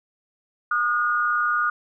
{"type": "tone pair together", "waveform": "sine", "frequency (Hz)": [1220.5, 1441], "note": ["D#6", "F#6"], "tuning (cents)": [-34, -46], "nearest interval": "minor third", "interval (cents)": 288, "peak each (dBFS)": [-22, -22], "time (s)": [0.71, 1.7], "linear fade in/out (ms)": 5, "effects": []}